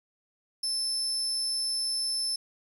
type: tone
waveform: 35% pulse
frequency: 5274 Hz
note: E8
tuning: in tune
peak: -25 dBFS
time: 0.63-2.36 s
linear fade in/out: 5 ms
effects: 9-bit